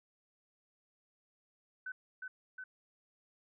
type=tone with echo; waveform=sine; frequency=1513 Hz; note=F#6; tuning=38 cents sharp; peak=-39 dBFS; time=1.86-1.92 s; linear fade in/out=5 ms; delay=360 ms; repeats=2; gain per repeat=-2 dB; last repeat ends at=2.64 s; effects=none